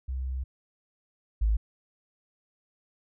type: tone pair in turn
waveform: sine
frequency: 64.9 / 53.74 Hz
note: C2 / A1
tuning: -13 / -40 cents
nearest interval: minor third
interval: 327 cents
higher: first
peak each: -29 / -21 dBFS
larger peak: second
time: 0.08-0.44 / 1.41-1.57 s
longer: first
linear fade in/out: 10 ms
effects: none